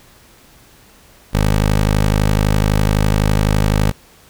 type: tone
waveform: 15% pulse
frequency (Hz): 51.91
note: G#1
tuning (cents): 0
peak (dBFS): -6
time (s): 1.33-3.92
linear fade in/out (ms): 20
effects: pink hiss -47 dBFS RMS until 4.29 s